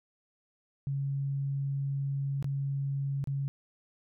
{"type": "tone with dropouts", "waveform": "sine", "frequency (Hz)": 138.59, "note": "C#3", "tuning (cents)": 0, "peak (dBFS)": -29, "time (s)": [0.87, 3.48], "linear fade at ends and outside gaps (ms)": 0, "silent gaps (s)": [[2.426, 2.444], [3.241, 3.273]], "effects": []}